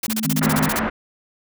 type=noise bursts; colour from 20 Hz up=white; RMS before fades=-24 dBFS; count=12; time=0.03-0.793 s; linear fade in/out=5 ms; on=37 ms; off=29 ms
type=tone with tremolo; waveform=sine; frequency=220 Hz; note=A3; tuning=in tune; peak=-23 dBFS; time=0.08-0.87 s; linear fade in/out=2 ms; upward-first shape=square; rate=2.8 Hz; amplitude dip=50%
type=harmonic tone; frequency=51.91 Hz; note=G#1; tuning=in tune; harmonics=3 / 4 / 5; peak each=-22 / -26 / -23 dBFS; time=0.24-0.69 s; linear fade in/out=10 ms
type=low-pass noise; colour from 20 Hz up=white; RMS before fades=-24 dBFS; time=0.41-0.9 s; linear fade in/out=10 ms; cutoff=1800 Hz; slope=24 dB/octave
effects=none